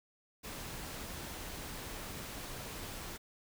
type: noise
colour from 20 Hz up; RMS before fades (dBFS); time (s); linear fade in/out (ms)
pink; -44; 0.43-3.18; 20
effects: none